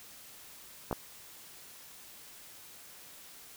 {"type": "clicks", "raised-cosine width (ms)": 1, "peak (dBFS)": -18, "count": 2, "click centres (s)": [0.912, 0.928], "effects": ["white hiss -52 dBFS RMS until 3.56 s"]}